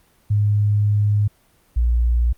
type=tone pair in turn; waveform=sine; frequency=103.83 / 59.1 Hz; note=G#2 / A#1; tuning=0 / +24 cents; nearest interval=minor seventh; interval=976 cents; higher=first; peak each=-14 dBFS; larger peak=neither; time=0.3-1.28 / 1.76-2.33 s; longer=first; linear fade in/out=10 ms; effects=pink hiss -58 dBFS RMS until 2.37 s + Opus 32 kbps